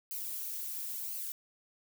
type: noise with flanger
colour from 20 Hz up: violet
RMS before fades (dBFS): -39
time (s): 0.11-1.32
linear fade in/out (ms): 0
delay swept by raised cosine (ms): 0.54 to 3.04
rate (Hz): 0.98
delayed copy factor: -0.6
effects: none